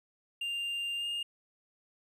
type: tone with pitch glide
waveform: triangle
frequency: 2795 to 2826 Hz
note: F7 to F7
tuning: +1 to +20 cents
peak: -31 dBFS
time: 0.41-1.23 s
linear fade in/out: 5 ms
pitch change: +19 cents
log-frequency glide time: 0.97-1.06 s
effects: none

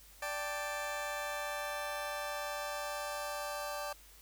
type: chord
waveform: 20% pulse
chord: D suspended fourth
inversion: none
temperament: just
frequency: 587.3 / 783.1 / 881 Hz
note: D5 / G5 / A5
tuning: 0 / -2 / +2 cents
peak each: -34 / -38 / -39 dBFS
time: 0.22-3.93 s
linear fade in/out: 5 ms
effects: added 50 Hz sine -60 dBFS peak until 4.21 s + white hiss -59 dBFS RMS until 4.21 s

